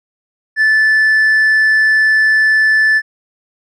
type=tone with hard clipping; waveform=triangle; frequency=1749 Hz; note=A6; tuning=11 cents flat; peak=-7 dBFS; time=0.56-3.02 s; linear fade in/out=50 ms; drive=1 dB; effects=none